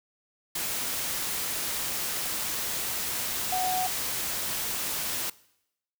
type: tone in noise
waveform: sine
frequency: 740 Hz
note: F#5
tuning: in tune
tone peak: -26 dBFS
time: 3.52-3.87 s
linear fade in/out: 5 ms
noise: white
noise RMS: -31 dBFS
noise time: 0.55-5.3 s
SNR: +2 dB
effects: noise-tail reverb RT60 0.8 s tail -21 dB re dry